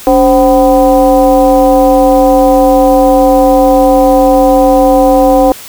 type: tone with frequency modulation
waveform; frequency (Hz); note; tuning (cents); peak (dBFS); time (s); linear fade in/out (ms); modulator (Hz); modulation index
sine; 523.3; C5; 0; -3; 0.07-5.52; 0; 240; 1.2
effects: white hiss -29 dBFS RMS until 5.68 s